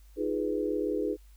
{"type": "chord", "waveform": "sine", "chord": "F half-diminished seventh", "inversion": "third", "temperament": "equal", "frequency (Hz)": [311.1, 349.2, 415.3, 493.9], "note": ["Eb4", "F4", "Ab4", "Cb5"], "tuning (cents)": [0, 0, 0, 0], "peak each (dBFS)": [-32, -36, -31, -34], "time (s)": [0.16, 1.17], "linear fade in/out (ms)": 50, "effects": ["added 50 Hz sine -51 dBFS peak until 1.36 s", "white hiss -66 dBFS RMS until 1.36 s"]}